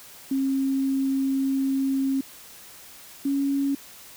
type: tone pair in turn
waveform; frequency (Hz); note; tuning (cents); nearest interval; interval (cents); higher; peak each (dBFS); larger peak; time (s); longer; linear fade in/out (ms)
sine; 269.7 / 277.8; C#4 / C#4; -47 / +4; minor second; 51; second; -21; neither; 0.31-2.21 / 3.25-3.75; first; 5
effects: white hiss -46 dBFS RMS until 4.16 s